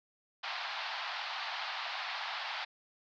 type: band-pass noise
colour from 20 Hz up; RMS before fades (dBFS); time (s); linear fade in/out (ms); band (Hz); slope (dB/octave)
pink; -39; 0.43-2.65; 10; 720 to 4700; 48
effects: none